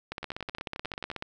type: two click trains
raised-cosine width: 0.3 ms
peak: -18 / -21 dBFS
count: 19 / 11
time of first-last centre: 0.12-1.224 / 0.23-1.115 s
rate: 16.3 / 11.3 Hz
effects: none